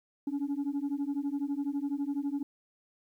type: beating tone pair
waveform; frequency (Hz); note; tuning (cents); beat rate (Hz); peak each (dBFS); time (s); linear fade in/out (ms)
sine; 277.2 / 289.2; C#4 / D4; 0 / -27; 12; -31; 0.27-2.43; 5
effects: tanh soft clip ceiling -27 dBFS + 11-bit